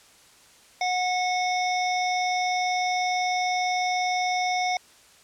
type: harmonic tone with a mistuned harmonic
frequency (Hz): 730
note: F#5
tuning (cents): -24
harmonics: 1 / 3 / 5 / 7 / 8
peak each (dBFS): -24 / -29 / -36 / -35 / -39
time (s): 0.81-4.77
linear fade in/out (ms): 2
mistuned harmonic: 7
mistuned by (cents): +71
effects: white hiss -54 dBFS RMS until 5.23 s + low-pass 9000 Hz 12 dB/octave